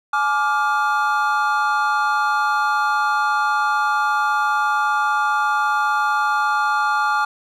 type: chord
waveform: triangle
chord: D diminished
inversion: second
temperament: just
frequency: 845.8 / 1174.7 / 1409.6 Hz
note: Ab5 / D6 / F6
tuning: +31 / 0 / +16 cents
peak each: -19 dBFS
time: 0.13-7.25 s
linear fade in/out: 5 ms
effects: none